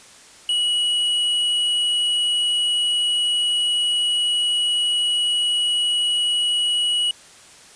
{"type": "tone with tanh clipping", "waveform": "sine", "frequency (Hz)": 2922, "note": "F#7", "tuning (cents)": -22, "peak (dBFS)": -19, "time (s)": [0.49, 7.11], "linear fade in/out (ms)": 2, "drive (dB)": 8, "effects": ["white hiss -46 dBFS RMS until 7.75 s", "resampled to 22050 Hz"]}